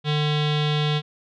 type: tone with low-pass filter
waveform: square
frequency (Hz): 150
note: D3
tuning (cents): +37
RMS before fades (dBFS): -22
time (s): 0.04-1.02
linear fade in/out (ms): 50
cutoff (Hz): 3500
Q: 5.8
effects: none